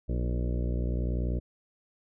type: harmonic tone with a mistuned harmonic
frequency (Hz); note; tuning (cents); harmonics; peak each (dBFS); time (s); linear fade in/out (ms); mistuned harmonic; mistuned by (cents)
60.5; B1; -35; 1 / 2 / 3 / 4 / 5 / 6 / 7 / 8 / 9 / 10; -28 / -34 / -38 / -40 / -42 / -44 / -45 / -46 / -47 / -48; 0.08-1.4; 20; 5; +51
effects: none